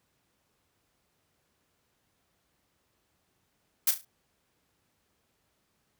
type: noise with echo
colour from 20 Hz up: blue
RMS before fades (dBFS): -23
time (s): 3.87-3.91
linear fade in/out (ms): 5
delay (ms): 35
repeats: 4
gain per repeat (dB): -9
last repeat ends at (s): 4.05
effects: pink hiss -74 dBFS RMS until 5.99 s + high-pass 60 Hz 12 dB/octave